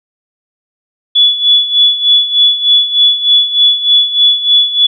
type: tone with tremolo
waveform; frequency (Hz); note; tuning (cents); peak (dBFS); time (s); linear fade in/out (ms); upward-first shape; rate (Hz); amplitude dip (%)
sine; 3423; A7; -48; -3; 1.15-4.87; 10; sine; 3.3; 75
effects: none